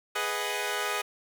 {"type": "chord", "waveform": "10% pulse", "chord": "G# minor seventh", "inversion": "none", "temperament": "equal", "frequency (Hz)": [415.3, 493.9, 622.3, 740], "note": ["G#4", "B4", "D#5", "F#5"], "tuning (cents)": [0, 0, 0, 0], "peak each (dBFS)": [-24, -26, -27, -29], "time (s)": [0.15, 1.02], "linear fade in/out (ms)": 10, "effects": []}